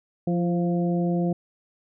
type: harmonic tone with a mistuned harmonic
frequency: 174.61 Hz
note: F3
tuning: in tune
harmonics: 1 / 2 / 3 / 4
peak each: -22 / -28 / -32 / -34 dBFS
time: 0.27-1.33 s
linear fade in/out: 5 ms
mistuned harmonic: 2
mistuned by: -30 cents
effects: none